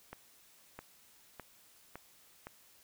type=accelerating click train; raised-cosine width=0.5 ms; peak=-29 dBFS; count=5; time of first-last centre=0.13-2.47 s; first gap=660 ms; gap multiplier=0.92; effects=white hiss -63 dBFS RMS until 2.83 s